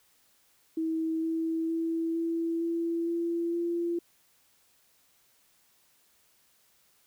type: tone with pitch steps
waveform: sine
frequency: 322.4 / 325.6 / 328.8 / 332 / 335.3 / 338.6 / 342 Hz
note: E4 / E4 / E4 / E4 / E4 / E4 / F4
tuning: -38 / -21 / -4 / +12 / +30 / +46 / -36 cents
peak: -27 dBFS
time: 0.77-3.99 s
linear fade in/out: 5 ms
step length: 460 ms
effects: white hiss -66 dBFS RMS until 7.06 s